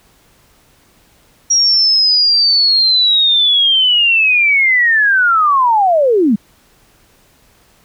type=linear sweep; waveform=sine; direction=down; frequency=5680 to 190 Hz; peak=-8 dBFS; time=1.5-6.36 s; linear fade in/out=10 ms; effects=pink hiss -51 dBFS RMS until 7.84 s